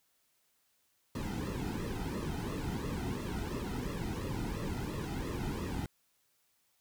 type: noise with flanger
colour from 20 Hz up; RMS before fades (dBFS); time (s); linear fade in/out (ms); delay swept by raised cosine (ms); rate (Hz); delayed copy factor
brown; -37; 1.15-5.86; 2; 1.3 to 1.81; 2.9; -0.85
effects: white hiss -74 dBFS RMS until 6.8 s